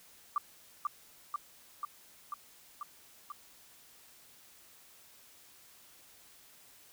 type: tone with echo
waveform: sine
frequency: 1175 Hz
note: D6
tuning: 1 cent sharp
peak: -27 dBFS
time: 0.36-0.38 s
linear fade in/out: 2 ms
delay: 490 ms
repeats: 6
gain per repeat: -2 dB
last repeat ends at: 3.32 s
effects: white hiss -59 dBFS RMS until 6.92 s